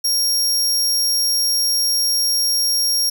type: tone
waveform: sawtooth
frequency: 5580 Hz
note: F8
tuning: 2 cents flat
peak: -13 dBFS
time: 0.04-3.1 s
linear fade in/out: 10 ms
effects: none